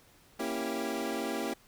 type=chord; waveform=25% pulse; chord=A# diminished seventh; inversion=none; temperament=equal with one note detuned; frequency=233.1 / 275.4 / 329.6 / 392 Hz; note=A#3 / C#4 / E4 / G4; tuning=0 / -11 / 0 / 0 cents; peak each=-34 dBFS; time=0.39-1.54 s; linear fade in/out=10 ms; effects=pink hiss -61 dBFS RMS until 1.67 s